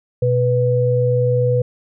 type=tone pair together; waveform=sine; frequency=123.47 / 493.9 Hz; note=B2 / B4; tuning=0 / 0 cents; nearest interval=2 octaves; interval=2400 cents; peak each=-16 dBFS; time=0.22-1.62 s; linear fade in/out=5 ms; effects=none